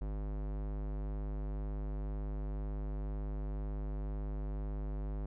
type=tone with low-pass filter; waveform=square; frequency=51 Hz; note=G#1; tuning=31 cents flat; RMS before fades=-38 dBFS; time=0.01-5.26 s; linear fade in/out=5 ms; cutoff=880 Hz; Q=0.58; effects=none